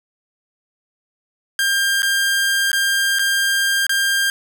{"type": "tone with dropouts", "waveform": "sawtooth", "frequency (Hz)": 1598, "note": "G6", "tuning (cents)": 33, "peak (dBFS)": -12, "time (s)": [1.59, 4.3], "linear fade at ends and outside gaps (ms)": 1, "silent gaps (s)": [[2.021, 2.03], [2.717, 2.73], [3.187, 3.193], [3.867, 3.894]], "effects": []}